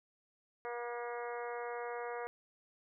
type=harmonic tone with a mistuned harmonic; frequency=239.5 Hz; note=A#3; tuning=47 cents sharp; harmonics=2 / 3 / 4 / 5 / 6 / 7 / 8 / 9; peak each=-41 / -45 / -47 / -49 / -51 / -52 / -53 / -54 dBFS; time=0.65-2.27 s; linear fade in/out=0 ms; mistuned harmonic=7; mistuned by=-20 cents; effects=none